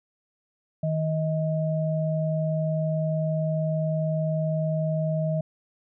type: tone pair together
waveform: sine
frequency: 157.75 / 631 Hz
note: D#3 / D#5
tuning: +24 / +24 cents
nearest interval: 2 octaves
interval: 2400 cents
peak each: -24 / -28 dBFS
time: 0.83-5.41 s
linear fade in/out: 5 ms
effects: none